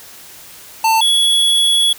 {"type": "tone pair in turn", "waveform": "square", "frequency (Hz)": [893, 3372], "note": ["A5", "G#7"], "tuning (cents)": [25, 26], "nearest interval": "octave + major seventh", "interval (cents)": 2301, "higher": "second", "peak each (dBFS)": -11, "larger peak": "neither", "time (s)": [[0.84, 1.01], [1.01, 1.93]], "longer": "second", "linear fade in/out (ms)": 5, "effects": ["white hiss -38 dBFS RMS until 1.98 s"]}